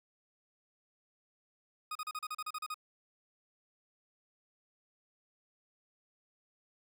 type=tone bursts; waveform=40% pulse; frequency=1244.5 Hz; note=D#6; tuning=in tune; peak=-36 dBFS; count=11; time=1.91-2.743 s; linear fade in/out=5 ms; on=43 ms; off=36 ms; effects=none